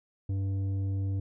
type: tone with tanh clipping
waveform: sine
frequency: 97.3 Hz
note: G2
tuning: 12 cents flat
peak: -29 dBFS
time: 0.29-1.2 s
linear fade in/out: 5 ms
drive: 8 dB
effects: none